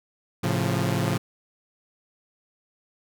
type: chord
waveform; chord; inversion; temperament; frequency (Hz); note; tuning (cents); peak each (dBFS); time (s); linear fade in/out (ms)
sawtooth; A augmented; none; equal with one note detuned; 110 / 136.13 / 174.61; A2 / C#3 / E#3; 0 / -31 / 0; -23; 0.43-1.18; 10
effects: none